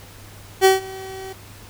30% pulse tone with ADSR envelope, 381.9 Hz, G4, 45 cents flat, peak -6 dBFS, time 0.61-1.33 s, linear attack 40 ms, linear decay 150 ms, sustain -23 dB, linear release 6 ms, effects added 100 Hz sine -44 dBFS peak until 1.69 s + pink hiss -44 dBFS RMS until 1.69 s

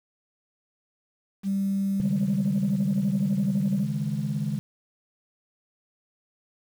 sine tone, 196 Hz, G3, in tune, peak -22 dBFS, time 1.43-3.86 s, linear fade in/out 50 ms
sine chord, C# suspended second, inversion none, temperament just, 138.59 / 155.92 / 207.9 Hz, C#3 / D#3 / G#3, 0 / +4 / +2 cents, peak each -29 dBFS, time 2-4.59 s, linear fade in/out 0 ms
effects tanh soft clip ceiling -17 dBFS + 8-bit

